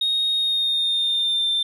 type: tone with pitch glide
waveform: sine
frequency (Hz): 3729 to 3575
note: A#7 to A7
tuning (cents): 0 to +27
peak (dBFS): -17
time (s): 0.01-1.63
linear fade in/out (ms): 5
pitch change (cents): -73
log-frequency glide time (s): 0.35-1.5
effects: tanh soft clip ceiling -16 dBFS